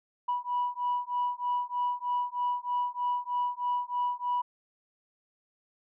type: beating tone pair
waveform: sine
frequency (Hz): 978 / 981.2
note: B5 / B5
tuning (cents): -17 / -12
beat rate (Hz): 3.2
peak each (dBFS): -30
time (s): 0.28-4.42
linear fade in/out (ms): 10
effects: tanh soft clip ceiling -22 dBFS